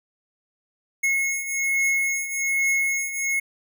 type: beating tone pair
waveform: square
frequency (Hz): 2173 / 2174.2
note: C#7 / C#7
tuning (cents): -35 / -34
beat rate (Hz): 1.2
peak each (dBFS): -28 / -23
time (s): 1.03-3.4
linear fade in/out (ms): 10
effects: none

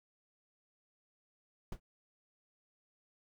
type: noise with exponential decay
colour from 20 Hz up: brown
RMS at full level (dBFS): -34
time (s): 1.72-1.8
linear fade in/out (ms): 5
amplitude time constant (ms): 17
effects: none

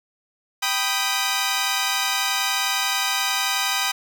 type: chord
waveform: 10% pulse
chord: G augmented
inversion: none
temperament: equal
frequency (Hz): 784 / 987.8 / 1244.5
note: G5 / B5 / D#6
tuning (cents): 0 / 0 / 0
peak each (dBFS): -17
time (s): 0.62-3.92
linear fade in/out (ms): 10
effects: none

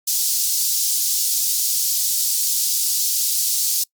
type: high-pass noise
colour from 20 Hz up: pink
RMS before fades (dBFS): -20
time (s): 0.07-3.84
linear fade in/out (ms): 10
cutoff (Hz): 4900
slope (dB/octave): 24
effects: noise-tail reverb RT60 0.1 s tail -25 dB re dry + Opus 48 kbps

